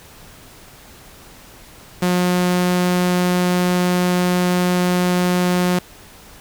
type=tone; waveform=sawtooth; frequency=179.4 Hz; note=F3; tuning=47 cents sharp; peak=-11 dBFS; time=2.02-5.79 s; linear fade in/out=5 ms; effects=pink hiss -43 dBFS RMS until 6.4 s